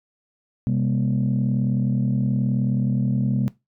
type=tone cluster; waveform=sine; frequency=130 / 200.9 / 239.9 Hz; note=C3 / G3 / A#3; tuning=-11 / +43 / +50 cents; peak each=-20 / -23 / -25 dBFS; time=0.67-3.48 s; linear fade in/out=0 ms; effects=noise-tail reverb RT60 0.2 s tail -19 dB re dry + tanh soft clip ceiling -13 dBFS